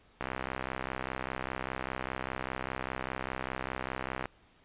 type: click train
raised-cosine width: 0.5 ms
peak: -19 dBFS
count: 264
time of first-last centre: 0.21-4.256 s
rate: 65 Hz
effects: pink hiss -63 dBFS RMS until 4.64 s + resampled to 8000 Hz